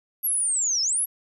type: linear two-way sweep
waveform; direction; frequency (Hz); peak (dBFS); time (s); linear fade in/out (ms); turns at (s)
sine; down then up; 11720 to 5110 to 11720; -21; 0.23-1.06; 20; 0.82
effects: none